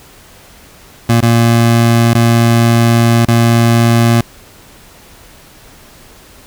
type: tone with dropouts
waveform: 25% pulse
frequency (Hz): 116.54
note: A#2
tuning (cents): 0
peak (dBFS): -3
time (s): 1.09-4.21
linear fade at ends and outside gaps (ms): 5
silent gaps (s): 1.206-1.226 / 2.136-2.149 / 3.253-3.283
effects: pink hiss -40 dBFS RMS until 6.46 s